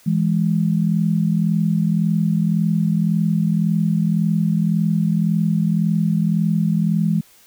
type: tone pair together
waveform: sine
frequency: 165.86 / 207.7 Hz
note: E3 / G#3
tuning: +11 / 0 cents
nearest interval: major third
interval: 389 cents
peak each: -17 / -19 dBFS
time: 0.06-7.21 s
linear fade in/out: 10 ms
effects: white hiss -51 dBFS RMS until 7.46 s